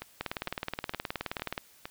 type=two click trains; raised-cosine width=0.3 ms; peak=-16 / -21 dBFS; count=27 / 5; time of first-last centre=0.21-1.578 / 0.02-1.855 s; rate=19 / 2.18 Hz; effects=white hiss -59 dBFS RMS until 1.9 s